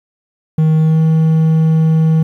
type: tone with pitch glide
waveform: triangle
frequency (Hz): 157.5 to 159.7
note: D#3 to D#3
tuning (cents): +21 to +45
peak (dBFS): -6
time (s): 0.58-2.23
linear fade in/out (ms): 5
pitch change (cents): +24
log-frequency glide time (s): 0.78-1
effects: 8-bit